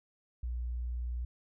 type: tone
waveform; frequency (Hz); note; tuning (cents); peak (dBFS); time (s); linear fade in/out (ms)
sine; 60.3; B1; -41; -33; 0.43-1.25; 5
effects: none